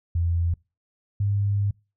sine tone pair in turn, 85 / 101.08 Hz, F2 / G#2, -46 / -46 cents, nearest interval minor third, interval 300 cents, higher second, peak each -20 dBFS, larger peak neither, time 0.15-0.54 / 1.2-1.71 s, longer second, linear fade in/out 5 ms, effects noise-tail reverb RT60 0.3 s tail -26 dB re dry

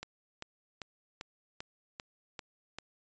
click train, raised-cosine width 0.2 ms, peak -23 dBFS, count 8, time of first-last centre 0.03-2.786 s, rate 2.54 Hz, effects resampled to 16000 Hz

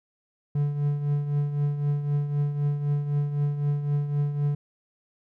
triangle tone with tremolo, 145.1 Hz, D3, 21 cents flat, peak -18 dBFS, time 0.55-4.55 s, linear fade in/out 5 ms, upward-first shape triangle, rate 3.9 Hz, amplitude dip 65%, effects none

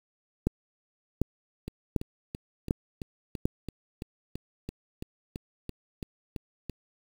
two click trains, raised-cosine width 3 ms, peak -23 / -11 dBFS, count 16 / 5, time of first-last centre 1.68-6.697 / 0.47-3.455 s, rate 2.99 / 1.34 Hz, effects 7-bit

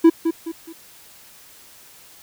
triangle tone with echo, 329.6 Hz, E4, in tune, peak -5 dBFS, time 0.04-0.1 s, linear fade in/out 10 ms, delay 210 ms, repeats 3, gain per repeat -9 dB, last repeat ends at 0.73 s, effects white hiss -47 dBFS RMS until 2.22 s

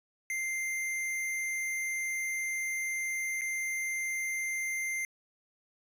square tone with dropouts, 2093 Hz, C7, in tune, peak -32 dBFS, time 0.3-5.05 s, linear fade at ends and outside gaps 1 ms, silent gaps 3.411-3.417 s, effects resampled to 32000 Hz

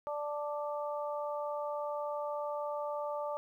harmonic tone, 293.9 Hz, D4, 1 cent sharp, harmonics 2 / 3 / 4, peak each -36 / -40 / -42 dBFS, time 0.07-3.37 s, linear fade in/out 0 ms, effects 12-bit

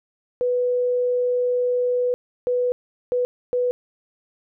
sine tone bursts at uneven times, 493.9 Hz, B4, in tune, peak -18 dBFS, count 4, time 0.41-2.14 / 2.47-2.72 / 3.12-3.25 / 3.53-3.71 s, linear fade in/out 0 ms, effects none

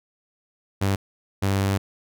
sawtooth tone bursts at uneven times, 98 Hz, G2, in tune, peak -16 dBFS, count 2, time 0.81-0.96 / 1.42-1.78 s, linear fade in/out 10 ms, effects none

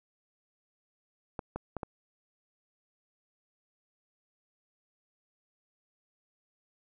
clicks, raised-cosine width 1 ms, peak -21 dBFS, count 4, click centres 1.392 / 1.56 / 1.767 / 1.832 s, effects none

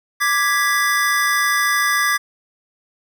square chord, G# diminished, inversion second, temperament equal, 1174.7 / 1661.2 / 1975.5 Hz, D6 / G#6 / B6, 0 / 0 / 0 cents, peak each -21 / -20 / -21 dBFS, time 0.2-2.18 s, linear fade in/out 20 ms, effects none

